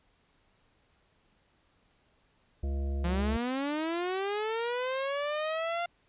harmonic tone, 69.3 Hz, C#2, in tune, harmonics 1 / 3 / 5 / 7 / 9 / 10, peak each -29 / -44 / -44 / -51 / -50 / -54 dBFS, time 2.63-3.37 s, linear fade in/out 5 ms
sawtooth linear sweep, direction up, 169.1 to 698.5 Hz, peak -26 dBFS, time 3.04-5.86 s, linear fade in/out 5 ms
effects pink hiss -69 dBFS RMS until 6.08 s + resampled to 8000 Hz

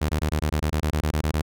sawtooth tone bursts, 76.5 Hz, D#2, 29 cents flat, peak -17 dBFS, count 14, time 0.01-1.418 s, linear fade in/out 10 ms, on 82 ms, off 20 ms, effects none

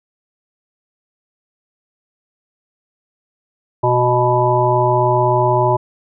harmonic tone, 123.47 Hz, B2, in tune, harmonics 1 / 3 / 5 / 7 / 8, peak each -18 / -18 / -18 / -18 / -18 dBFS, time 3.83-5.77 s, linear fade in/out 10 ms, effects none

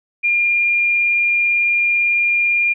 sine tone, 2406 Hz, D7, 41 cents sharp, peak -13 dBFS, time 0.23-2.74 s, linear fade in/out 20 ms, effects none

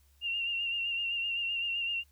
sine tone with vibrato, 2776 Hz, F7, 11 cents flat, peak -30 dBFS, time 0.21-2.04 s, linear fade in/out 50 ms, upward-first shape sine, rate 7.8 Hz, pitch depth 37 cents each way, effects added 70 Hz sine -62 dBFS peak until 2.11 s + white hiss -70 dBFS RMS until 2.11 s

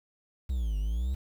triangle exponential two-way sweep, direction down then up, 68 to 49 to 68 Hz, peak -25 dBFS, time 0.49-1.15 s, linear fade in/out 10 ms, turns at 0.78 s, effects 9-bit

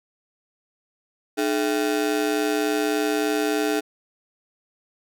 35% pulse ring-modulated tone, 363.5 Hz, F#4, 31 cents flat, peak -16 dBFS, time 1.37-3.81 s, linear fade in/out 20 ms, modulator 61.7 Hz, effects none

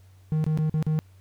triangle tone with dropouts, 155.6 Hz, D#3, in tune, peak -19 dBFS, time 0.32-0.99 s, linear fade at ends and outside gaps 0 ms, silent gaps 0.441-0.465 / 0.575-0.587 / 0.696-0.741 / 0.826-0.866 s, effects added 94 Hz sine -50 dBFS peak until 1.2 s + pink hiss -64 dBFS RMS until 1.2 s

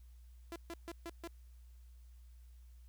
sawtooth tone bursts, 337.9 Hz, E4, 43 cents sharp, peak -39 dBFS, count 5, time 0.52-1.275 s, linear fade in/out 0 ms, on 39 ms, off 140 ms, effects added 60 Hz sine -54 dBFS peak until 2.88 s + white hiss -75 dBFS RMS until 2.88 s

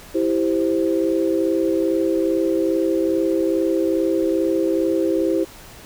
sine chord, C major, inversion first, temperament equal, 329.6 / 392 / 523.3 Hz, E4 / G4 / C5, 0 / 0 / 0 cents, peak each -19 / -22 / -23 dBFS, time 0.14-5.45 s, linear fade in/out 20 ms, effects pink hiss -42 dBFS RMS until 5.85 s

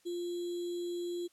sine tone with sample-and-hold, 349.2 Hz, F4, in tune, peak -34 dBFS, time 0.05-1.28 s, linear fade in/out 20 ms, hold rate 3675 Hz, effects white hiss -69 dBFS RMS until 1.32 s + low-pass 11000 Hz 12 dB/octave

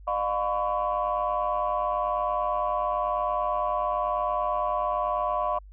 sine tone cluster, 607 / 708 / 1011 / 1120 Hz, D#5 / F5 / B5 / C#6, -43 / +23 / +40 / +18 cents, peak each -29 dBFS, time 0.07-5.59 s, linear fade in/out 10 ms, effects tanh soft clip ceiling -16 dBFS + added 49 Hz sine -44 dBFS peak until 5.72 s

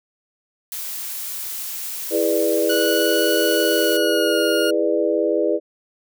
blue noise, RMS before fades -29 dBFS, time 0.72-3.97 s, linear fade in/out 2 ms
sine chord, E dominant seventh, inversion none, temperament equal with one note detuned, 329.6 / 415.3 / 493.9 / 595.2 Hz, E4 / G#4 / B4 / D5, 0 / 0 / 0 / +23 cents, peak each -22 dBFS, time 2.1-5.6 s, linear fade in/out 50 ms
20% pulse tone with pitch glide, 1470 to 1424.9 Hz, F#6 to F6, -12 to +34 cents, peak -17 dBFS, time 2.69-4.71 s, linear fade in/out 10 ms, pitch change -54 cents, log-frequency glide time 3.78-4.4 s
effects none

